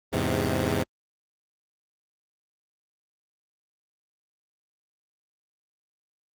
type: chord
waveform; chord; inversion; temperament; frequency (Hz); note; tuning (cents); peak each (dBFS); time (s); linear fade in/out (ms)
10% pulse; E augmented; none; equal; 82.41 / 103.83 / 130.81; E2 / G#2 / B#2; 0 / 0 / 0; -20; 0.12-0.84; 20
effects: Opus 24 kbps